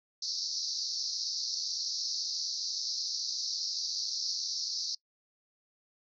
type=band-pass noise; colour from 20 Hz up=pink; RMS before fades=-35 dBFS; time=0.22-4.95 s; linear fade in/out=5 ms; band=4200 to 5900 Hz; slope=96 dB/octave; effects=noise-tail reverb RT60 0.1 s tail -25 dB re dry